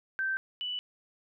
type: tone pair in turn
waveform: sine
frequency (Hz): 1556 / 2967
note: G6 / F#7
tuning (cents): -13 / +4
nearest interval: major seventh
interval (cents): 1117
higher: second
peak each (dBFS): -28 / -32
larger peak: first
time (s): 0.19-0.37 / 0.61-0.79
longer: neither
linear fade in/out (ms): 0
effects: none